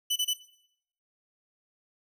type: tone bursts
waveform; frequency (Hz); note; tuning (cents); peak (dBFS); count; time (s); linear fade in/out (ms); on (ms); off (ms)
sawtooth; 2989; F#7; +17; -22; 3; 0.1-0.337; 10; 61; 27
effects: noise-tail reverb RT60 0.7 s tail -17 dB re dry